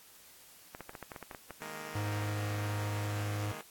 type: clicks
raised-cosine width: 0.5 ms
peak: -28 dBFS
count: 11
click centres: 0.749 / 0.807 / 0.894 / 0.952 / 1.027 / 1.118 / 1.162 / 1.227 / 1.312 / 1.348 / 1.507 s
type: chord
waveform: 5% pulse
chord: D# suspended fourth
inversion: none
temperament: just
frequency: 155.56 / 207.4 / 233.3 Hz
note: D#3 / G#3 / A#3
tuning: 0 / -2 / +2 cents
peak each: -36 dBFS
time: 1.62-3.61 s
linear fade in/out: 0 ms
type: tone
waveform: square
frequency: 103.83 Hz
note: G#2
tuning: in tune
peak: -34 dBFS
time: 1.95-3.52 s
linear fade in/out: 5 ms
effects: white hiss -57 dBFS RMS until 3.7 s + AAC 64 kbps